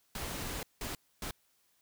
pink noise bursts at uneven times, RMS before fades -39 dBFS, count 3, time 0.15-0.63 / 0.81-0.95 / 1.22-1.31 s, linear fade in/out 2 ms, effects white hiss -72 dBFS RMS until 1.81 s

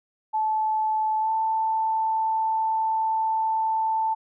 sine tone with pitch glide, 869 to 884.7 Hz, A5 to A5, -22 to +9 cents, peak -21 dBFS, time 0.33-4.15 s, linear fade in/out 20 ms, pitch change +31 cents, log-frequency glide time 1.2-1.3 s, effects none

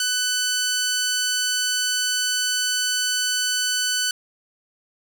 10% pulse tone, 1500 Hz, F#6, 23 cents sharp, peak -12 dBFS, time 0-4.11 s, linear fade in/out 2 ms, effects none

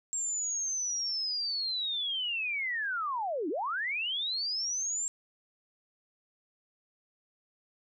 sine linear two-way sweep, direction down then up, 7500 to 277.2 to 7500 Hz, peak -30 dBFS, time 0.13-5.08 s, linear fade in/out 0 ms, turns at 3.49 s, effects none

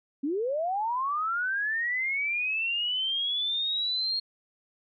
sine linear sweep, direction up, 261.6 to 4269 Hz, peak -26 dBFS, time 0.23-4.2 s, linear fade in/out 10 ms, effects none

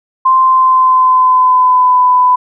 sine tone with pitch glide, 1043 to 1000.5 Hz, C6 to B5, -6 to +22 cents, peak -5 dBFS, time 0.25-2.36 s, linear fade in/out 10 ms, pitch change -72 cents, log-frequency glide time 0.4-2.01 s, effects none

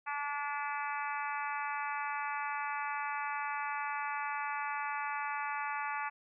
harmonic tone, 288.9 Hz, D4, 28 cents flat, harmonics 3 / 4 / 5 / 6 / 7 / 8 / 9, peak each -38 / -40 / -42 / -44 / -45 / -46 / -47 dBFS, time 0.06-6.1 s, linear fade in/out 20 ms, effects none

